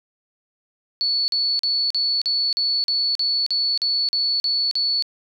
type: tone bursts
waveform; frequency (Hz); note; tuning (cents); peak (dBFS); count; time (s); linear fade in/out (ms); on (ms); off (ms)
sine; 4435; C#8; 0; -18; 13; 1.01-5.024; 0; 270; 42
effects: none